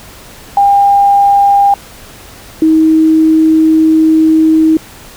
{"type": "tone pair in turn", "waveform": "sine", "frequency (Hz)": [802, 317.4], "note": ["G5", "D#4"], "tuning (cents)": [39, 35], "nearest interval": "octave + major third", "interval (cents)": 1604, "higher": "first", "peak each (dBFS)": -4, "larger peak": "neither", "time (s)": [[0.57, 1.74], [2.62, 4.77]], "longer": "second", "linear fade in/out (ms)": 2, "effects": ["pink hiss -34 dBFS RMS until 5.16 s"]}